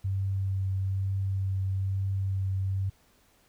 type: tone with vibrato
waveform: sine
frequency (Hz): 96.4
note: G2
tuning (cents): -28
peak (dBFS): -26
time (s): 0.04-2.9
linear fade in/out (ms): 10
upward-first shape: triangle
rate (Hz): 1.1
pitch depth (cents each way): 15
effects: pink hiss -64 dBFS RMS until 3.48 s